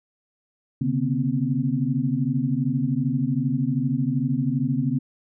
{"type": "tone cluster", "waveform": "sine", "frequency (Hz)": [133.5, 146.3, 240.2, 262.8], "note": ["C3", "D3", "B3", "C4"], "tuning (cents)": [35, -6, -48, 8], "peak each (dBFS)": -26, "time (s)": [0.81, 4.99], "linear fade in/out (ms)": 5, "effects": []}